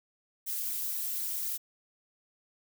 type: noise with flanger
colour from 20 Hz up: violet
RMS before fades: -34 dBFS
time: 0.46-1.58 s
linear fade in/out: 20 ms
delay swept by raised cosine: 0.48 to 4.38 ms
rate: 4 Hz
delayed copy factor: +0.9
effects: none